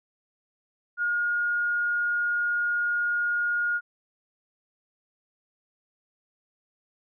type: tone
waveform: sine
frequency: 1429 Hz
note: F6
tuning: 39 cents sharp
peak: -23 dBFS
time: 0.97-3.81 s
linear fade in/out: 50 ms
effects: none